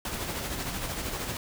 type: noise with tremolo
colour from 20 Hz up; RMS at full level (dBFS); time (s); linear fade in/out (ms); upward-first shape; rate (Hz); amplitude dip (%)
pink; -32; 0.05-1.37; 2; sine; 13; 40
effects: none